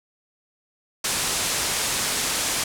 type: low-pass noise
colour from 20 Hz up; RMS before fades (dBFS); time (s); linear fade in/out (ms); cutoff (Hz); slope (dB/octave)
white; -25; 1.04-2.64; 5; 10000; 24
effects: none